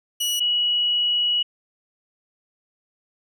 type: tone pair in turn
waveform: sawtooth / sine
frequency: 2925 / 2925 Hz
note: F#7 / F#7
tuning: -21 / -21 cents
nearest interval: unison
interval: 0 cents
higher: neither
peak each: -18 dBFS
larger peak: neither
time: 0.2-0.4 / 0.4-1.43 s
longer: second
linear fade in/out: 10 ms
effects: none